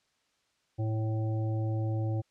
harmonic tone, 110 Hz, A2, in tune, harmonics 1 / 3 / 5 / 7, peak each -28 / -38 / -42 / -45 dBFS, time 0.78-2.22 s, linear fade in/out 20 ms, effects white hiss -73 dBFS RMS until 2.3 s + low-pass 6000 Hz 12 dB/octave

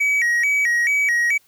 triangle tone with vibrato, 2077 Hz, C7, 13 cents flat, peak -14 dBFS, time 0-1.38 s, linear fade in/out 10 ms, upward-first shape square, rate 2.3 Hz, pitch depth 160 cents each way, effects white hiss -58 dBFS RMS until 1.47 s

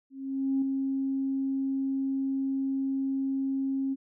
sine tone with ADSR envelope, 270 Hz, C#4, 45 cents flat, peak -22 dBFS, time 0.1-3.96 s, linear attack 520 ms, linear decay 4 ms, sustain -4 dB, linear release 35 ms, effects tanh soft clip ceiling -18 dBFS

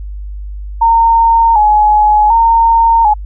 sine tone with vibrato, 880 Hz, A5, in tune, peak -5 dBFS, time 0.81-3.14 s, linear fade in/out 10 ms, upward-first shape square, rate 0.67 Hz, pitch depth 71 cents each way, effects added 50 Hz sine -21 dBFS peak until 3.25 s

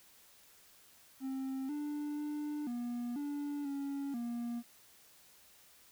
triangle tone with pitch steps, 265.7 / 295 / 297.1 / 240.7 / 289.2 / 279.3 / 237.1 Hz, C4 / D4 / D4 / B3 / D4 / C#4 / A#3, +27 / +8 / +20 / -44 / -27 / +13 / +30 cents, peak -34 dBFS, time 1.2-4.63 s, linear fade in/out 50 ms, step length 490 ms, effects white hiss -62 dBFS RMS until 5.91 s

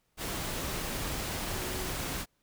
sine tone in noise, 370 Hz, F#4, in tune, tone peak -41 dBFS, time 1.51-1.94 s, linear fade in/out 50 ms, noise pink, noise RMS -35 dBFS, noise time 0.17-2.26 s, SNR -9 dB, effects pink hiss -75 dBFS RMS until 2.42 s

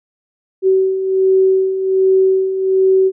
sine beating tone pair, 379.1 / 380.4 Hz, F#4 / F#4, +42 / +48 cents, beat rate 1.3 Hz, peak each -18 / -11 dBFS, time 0.62-3.12 s, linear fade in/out 50 ms, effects none

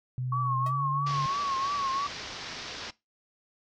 sine tone with pitch glide, 126.8 to 142.33 Hz, B2 to C#3, +46 to +46 cents, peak -29 dBFS, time 0.18-1.26 s, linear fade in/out 0 ms, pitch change +200 cents, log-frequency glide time 0.64-0.84 s
sine tone with vibrato, 1109 Hz, C#6, in tune, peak -27 dBFS, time 0.32-2.07 s, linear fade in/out 5 ms, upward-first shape triangle, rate 3 Hz, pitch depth 82 cents each way
sawtooth tone with exponential decay, 637 Hz, D#5, 41 cents sharp, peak -33 dBFS, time 0.66-0.75 s, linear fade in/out 5 ms, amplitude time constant 19 ms
white low-pass noise, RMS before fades -40 dBFS, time 1.06-2.91 s, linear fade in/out 10 ms, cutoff 5700 Hz, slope 48 dB/octave
effects noise-tail reverb RT60 0.2 s tail -19 dB re dry

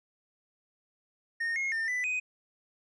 triangle tone with pitch steps, 1842 / 2154 / 1806 / 1991 / 2502 Hz, A#6 / C7 / A6 / B6 / D#7, -21 / +50 / +45 / +14 / +9 cents, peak -27 dBFS, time 1.4-2.2 s, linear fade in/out 10 ms, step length 160 ms, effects resampled to 22050 Hz

